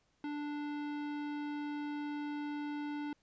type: tone with hard clipping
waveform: sine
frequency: 293.7 Hz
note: D4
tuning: in tune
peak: -39 dBFS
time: 0.24-3.13 s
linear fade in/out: 2 ms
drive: 17 dB
effects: pink hiss -75 dBFS RMS until 3.22 s + resampled to 16000 Hz